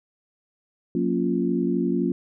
sine chord, Gb major seventh, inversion none, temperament equal with one note detuned, 181.71 / 233.1 / 277.2 / 349.2 Hz, Gb3 / Bb3 / Db4 / F4, -31 / 0 / 0 / 0 cents, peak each -26 dBFS, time 0.95-2.12 s, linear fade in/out 2 ms, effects none

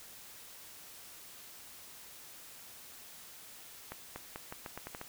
accelerating click train, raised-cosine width 0.5 ms, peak -26 dBFS, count 9, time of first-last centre 3.92-5.014 s, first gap 240 ms, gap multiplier 0.83, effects white hiss -52 dBFS RMS until 5.08 s

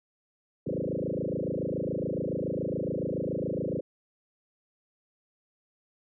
sine tone with frequency modulation, 338.3 Hz, E4, 45 cents sharp, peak -28 dBFS, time 0.66-3.81 s, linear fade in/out 10 ms, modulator 27.1 Hz, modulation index 7.9, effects none

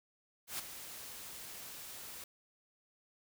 white noise with ADSR envelope, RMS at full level -38 dBFS, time 0.47-2.24 s, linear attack 120 ms, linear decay 11 ms, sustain -10 dB, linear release 3 ms, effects none

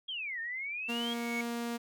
sine exponential two-way sweep, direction down then up, 3322 to 1800 to 3322 Hz, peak -35 dBFS, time 0.08-1.14 s, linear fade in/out 10 ms, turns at 0.4 s
triangle tone with exponential growth, 2217 Hz, C#7, in tune, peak -30 dBFS, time 0.81-1.41 s, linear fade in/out 2 ms, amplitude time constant 130 ms
sawtooth tone, 235.5 Hz, A#3, 18 cents sharp, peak -30 dBFS, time 0.88-1.78 s, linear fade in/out 20 ms
effects none

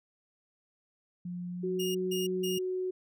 sine tone with pitch glide, 177.2 to 183.34 Hz, F3 to F#3, +25 to -16 cents, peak -35 dBFS, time 1.25-2.58 s, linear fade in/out 5 ms, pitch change +59 cents, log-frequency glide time 1.48-2 s
sine tone, 369.7 Hz, F#4, 1 cent flat, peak -30 dBFS, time 1.63-2.91 s, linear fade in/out 10 ms
sawtooth tone bursts, 2845 Hz, F7, 31 cents sharp, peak -32 dBFS, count 3, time 1.79-2.59 s, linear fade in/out 10 ms, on 160 ms, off 160 ms
effects none

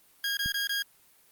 20% pulse tone bursts, 1630 Hz, G#6, 33 cents flat, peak -23 dBFS, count 4, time 0.24-0.823 s, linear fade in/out 2 ms, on 130 ms, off 21 ms
click, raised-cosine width 5 ms, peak -25 dBFS, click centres 0.46 s
effects white hiss -61 dBFS RMS until 1.31 s + Opus 32 kbps

